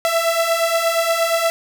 sawtooth beating tone pair, 660 / 668.5 Hz, E5 / E5, +2 / +24 cents, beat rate 8.5 Hz, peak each -17 / -14 dBFS, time 0.05-1.5 s, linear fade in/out 0 ms, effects none

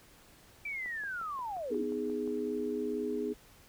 sine linear sweep, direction down, 2349 to 262.3 Hz, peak -35 dBFS, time 0.65-1.83 s, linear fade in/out 5 ms
click train, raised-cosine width 1 ms, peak -38 dBFS, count 9, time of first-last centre 0.86-2.276 s, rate 5.65 Hz
sine chord, G# minor, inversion first, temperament just, 249.2 / 311.5 / 415.3 Hz, B3 / D#4 / G#4, +16 / +2 / 0 cents, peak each -37 / -38 / -34 dBFS, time 1.7-3.34 s, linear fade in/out 20 ms
effects pink hiss -59 dBFS RMS until 3.68 s

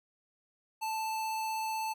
square tone with vibrato, 880 Hz, A5, in tune, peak -33 dBFS, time 0.81-1.94 s, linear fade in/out 20 ms, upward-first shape triangle, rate 16 Hz, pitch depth 8 cents each way, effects none

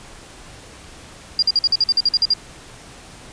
sine tone bursts, 4800 Hz, D8, 37 cents sharp, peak -12 dBFS, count 12, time 1.39-2.337 s, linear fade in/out 2 ms, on 34 ms, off 49 ms, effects pink hiss -41 dBFS RMS until 3.32 s + resampled to 22050 Hz

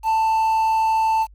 triangle tone with quantisation, 886 Hz, A5, 12 cents sharp, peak -14 dBFS, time 0.03-1.27 s, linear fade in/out 50 ms, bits 7, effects added 50 Hz sine -44 dBFS peak until 1.34 s + AAC 64 kbps

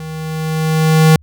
square tone with level ramp, 158.1 Hz, D#3, 28 cents sharp, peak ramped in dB -26 to -5 dBFS, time 0-1.16 s, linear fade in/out 2 ms, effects added 77 Hz sine -41 dBFS peak until 1.22 s

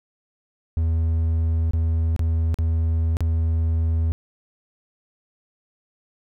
triangle tone with dropouts, 81.4 Hz, E2, 21 cents flat, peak -16 dBFS, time 0.77-4.12 s, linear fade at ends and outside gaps 0 ms, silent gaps 1.71-1.734 / 2.163-2.193 / 2.543-2.587 / 3.169-3.206 s, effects none

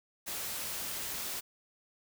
white noise, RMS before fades -38 dBFS, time 0.26-1.41 s, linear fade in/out 20 ms, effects none

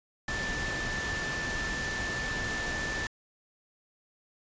sine tone in noise, 1764 Hz, A6, 4 cents sharp, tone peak -33 dBFS, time 0.28-3.07 s, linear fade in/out 2 ms, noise pink, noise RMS -35 dBFS, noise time 0.28-3.07 s, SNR -1 dB, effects resampled to 16000 Hz

